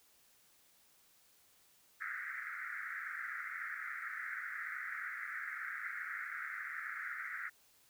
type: band-pass noise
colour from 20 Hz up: white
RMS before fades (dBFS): -43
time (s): 2-7.5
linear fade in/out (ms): 20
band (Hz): 1300 to 2100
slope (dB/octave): 96
effects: white hiss -68 dBFS RMS until 7.89 s